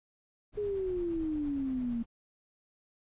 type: noise with tremolo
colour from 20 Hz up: brown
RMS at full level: -44 dBFS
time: 0.52-2.06 s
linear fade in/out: 50 ms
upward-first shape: triangle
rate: 8.7 Hz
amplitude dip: 45%
type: exponential sweep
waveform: sine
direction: down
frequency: 422.3 to 228.4 Hz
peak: -30 dBFS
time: 0.57-2.03 s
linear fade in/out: 10 ms
effects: resampled to 8000 Hz